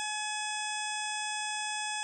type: harmonic tone with a mistuned harmonic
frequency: 849 Hz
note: G#5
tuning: 38 cents sharp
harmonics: 1 / 2 / 3 / 4 / 6 / 7 / 8 / 9 / 10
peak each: -37 / -40 / -40 / -40 / -44 / -47 / -49 / -45 / -42 dBFS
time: 0-2.03 s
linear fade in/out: 0 ms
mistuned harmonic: 7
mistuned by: +29 cents
effects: none